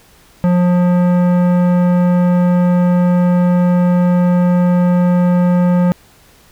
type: tone with tanh clipping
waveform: sine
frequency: 177.8 Hz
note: F3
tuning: 31 cents sharp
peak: -11 dBFS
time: 0.44-5.92 s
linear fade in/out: 0 ms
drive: 15 dB
effects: pink hiss -47 dBFS RMS until 6.51 s